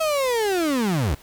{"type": "linear sweep", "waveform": "35% pulse", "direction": "down", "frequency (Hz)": [650, 59], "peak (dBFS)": -18, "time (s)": [0, 1.15], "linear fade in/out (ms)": 10, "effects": ["pink hiss -49 dBFS RMS until 1.22 s"]}